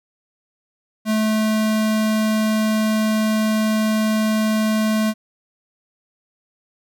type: tone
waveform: square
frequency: 216.9 Hz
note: A3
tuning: 25 cents flat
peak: -17 dBFS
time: 1.05-5.14 s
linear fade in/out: 50 ms
effects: none